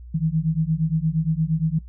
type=beating tone pair; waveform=sine; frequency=155.56 / 164.16 Hz; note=D#3 / E3; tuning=0 / -7 cents; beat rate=8.6 Hz; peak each=-22 dBFS; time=0.14-1.79 s; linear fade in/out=10 ms; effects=noise-tail reverb RT60 0.1 s tail -21 dB re dry + added 60 Hz sine -37 dBFS peak until 1.88 s